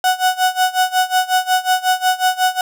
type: tone with tremolo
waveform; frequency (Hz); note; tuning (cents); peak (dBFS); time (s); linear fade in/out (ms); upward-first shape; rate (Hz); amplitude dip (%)
35% pulse; 740; F#5; 0; -9; 0.04-2.61; 2; sine; 5.5; 90
effects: none